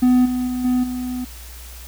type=tone with level steps; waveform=triangle; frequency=250.6 Hz; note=B3; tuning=25 cents sharp; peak=-9 / -17 / -19 / -13 / -21 dBFS; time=0.02-1.25 s; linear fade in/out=10 ms; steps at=0.25 / 0.47 / 0.64 / 0.83 s; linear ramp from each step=10 ms; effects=added 60 Hz sine -36 dBFS peak until 1.87 s + white hiss -41 dBFS RMS until 1.87 s